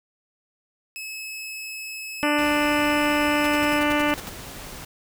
sawtooth tone, 2587 Hz, E7, 33 cents flat, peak -29 dBFS, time 0.96-3.79 s, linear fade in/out 0 ms
harmonic tone, 295.3 Hz, D4, 10 cents sharp, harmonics 1 / 2 / 3 / 4 / 5 / 6 / 7 / 8 / 9 / 10, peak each -23 / -26 / -28 / -29 / -30 / -31 / -31 / -32 / -33 / -33 dBFS, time 2.23-4.14 s, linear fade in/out 0 ms
pink noise, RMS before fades -38 dBFS, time 2.38-4.85 s, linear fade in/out 5 ms
pink noise bursts, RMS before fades -34 dBFS, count 10, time 3.44-4.293 s, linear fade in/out 2 ms, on 25 ms, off 67 ms
effects none

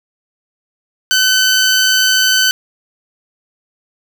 15% pulse tone, 1519 Hz, F#6, 45 cents sharp, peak -3 dBFS, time 1.11-2.51 s, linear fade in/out 0 ms, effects none

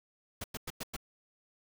pink noise bursts, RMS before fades -39 dBFS, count 5, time 0.41-0.965 s, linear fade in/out 5 ms, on 31 ms, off 100 ms, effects none

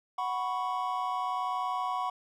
triangle chord, F# suspended fourth, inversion none, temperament equal, 740 / 987.8 / 1108.7 Hz, F#5 / B5 / C#6, 0 / 0 / 0 cents, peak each -32 dBFS, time 0.18-2.1 s, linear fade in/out 5 ms, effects none

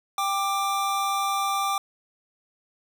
square tone pair together, 789 / 1182.2 Hz, G5 / D6, +11 / +11 cents, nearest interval perfect fifth, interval 700 cents, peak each -28 / -26 dBFS, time 0.18-1.78 s, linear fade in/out 2 ms, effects none

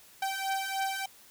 sawtooth beating tone pair, 774 / 777.3 Hz, G5 / G5, -22 / -15 cents, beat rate 3.3 Hz, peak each -30 / -29 dBFS, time 0.22-1.06 s, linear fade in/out 5 ms, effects white hiss -56 dBFS RMS until 1.3 s

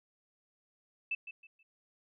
sine tone with echo, 2637 Hz, E7, in tune, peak -31 dBFS, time 1.11-1.15 s, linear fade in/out 5 ms, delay 160 ms, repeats 3, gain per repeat -11 dB, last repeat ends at 1.63 s, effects none

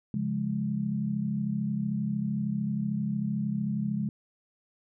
sine chord, Db major, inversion none, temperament equal, 138.59 / 174.61 / 207.7 Hz, Db3 / F3 / Ab3, 0 / 0 / 0 cents, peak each -33 / -34 / -29 dBFS, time 0.14-4.09 s, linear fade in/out 2 ms, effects none

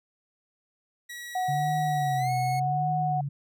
sawtooth tone with pitch glide, 1923 to 2184 Hz, B6 to C#7, -47 to -26 cents, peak -34 dBFS, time 1.09-2.6 s, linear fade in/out 10 ms, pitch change +221 cents, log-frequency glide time 2.17-2.31 s
sine tone, 737 Hz, F#5, 7 cents flat, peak -25 dBFS, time 1.35-3.21 s, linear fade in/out 5 ms
sine tone with vibrato, 140.3 Hz, C#3, 21 cents sharp, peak -28 dBFS, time 1.48-3.29 s, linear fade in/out 10 ms, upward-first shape sine, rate 0.84 Hz, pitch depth 160 cents each way
effects none

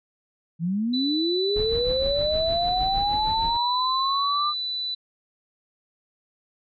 sine linear sweep, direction up, 157.7 to 1205 Hz, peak -22 dBFS, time 0.59-4.54 s, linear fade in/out 50 ms
sine tone, 3980 Hz, B7, 13 cents sharp, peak -26 dBFS, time 0.93-4.95 s, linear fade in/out 10 ms
brown noise with tremolo, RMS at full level -30 dBFS, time 1.56-3.57 s, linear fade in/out 2 ms, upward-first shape triangle, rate 6.5 Hz, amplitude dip 75%
effects resampled to 11025 Hz

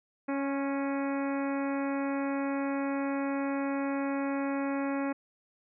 harmonic tone with a mistuned harmonic, 277.1 Hz, C#4, 1 cent flat, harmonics 1 / 2 / 3 / 4 / 5 / 6 / 7 / 8 / 9, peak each -30 / -36 / -40 / -42 / -44 / -46 / -47 / -48 / -49 dBFS, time 0.28-5.13 s, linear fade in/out 10 ms, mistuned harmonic 4, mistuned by -21 cents, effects none

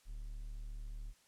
triangle tone, 37 Hz, D1, 14 cents sharp, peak -40 dBFS, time 0.05-1.14 s, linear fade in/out 50 ms, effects white hiss -69 dBFS RMS until 1.27 s + low-pass 10000 Hz 12 dB/octave

